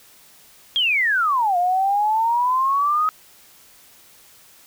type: exponential two-way sweep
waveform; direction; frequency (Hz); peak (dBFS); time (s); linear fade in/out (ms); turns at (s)
sine; down then up; 3310 to 698.5 to 1271; -16; 0.76-3.09; 0; 1.57
effects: white hiss -50 dBFS RMS until 4.66 s